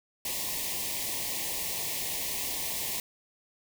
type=band-stop noise; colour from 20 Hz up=white; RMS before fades=-33 dBFS; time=0.25-3 s; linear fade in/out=2 ms; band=1100 to 1800 Hz; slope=96 dB/octave; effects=none